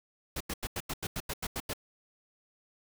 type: noise bursts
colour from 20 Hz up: pink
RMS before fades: -35 dBFS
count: 11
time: 0.36-1.735 s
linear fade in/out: 5 ms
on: 45 ms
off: 88 ms
effects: none